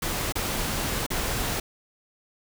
pink noise with dropouts, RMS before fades -28 dBFS, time 0.02-1.6 s, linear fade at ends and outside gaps 5 ms, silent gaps 0.324-0.354 / 1.065-1.103 s, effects none

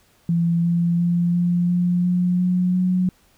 sine tone with pitch steps, 169.3 / 171.17 / 173.06 / 174.97 / 176.9 / 178.85 / 180.82 / 182.82 Hz, E3 / F3 / F3 / F3 / F3 / F3 / F#3 / F#3, +46 / -34 / -15 / +4 / +23 / +41 / -40 / -20 cents, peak -16 dBFS, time 0.29-3.09 s, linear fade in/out 2 ms, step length 350 ms, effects pink hiss -58 dBFS RMS until 3.37 s

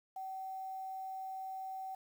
sine tone with quantisation, 763 Hz, G5, 47 cents flat, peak -40 dBFS, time 0.16-1.95 s, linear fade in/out 5 ms, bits 10, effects none

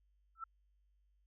sine tone with exponential growth, 1332 Hz, E6, 18 cents sharp, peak -37 dBFS, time 0.35-0.44 s, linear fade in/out 5 ms, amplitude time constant 19 ms, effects added 50 Hz sine -70 dBFS peak until 1.26 s

